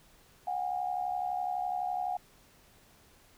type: tone pair together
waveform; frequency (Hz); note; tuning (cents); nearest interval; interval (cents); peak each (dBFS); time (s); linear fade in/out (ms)
sine; 729 / 800.9; F#5 / G5; -26 / +37; major second; 163; -32 / -35; 0.47-2.17; 5
effects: pink hiss -61 dBFS RMS until 3.37 s